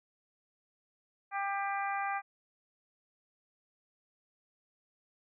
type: harmonic tone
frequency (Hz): 397.2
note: G4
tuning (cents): +23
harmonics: 2 / 3 / 4 / 5 / 6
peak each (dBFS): -34 / -38 / -40 / -42 / -44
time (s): 1.31-2.22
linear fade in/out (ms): 50
effects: none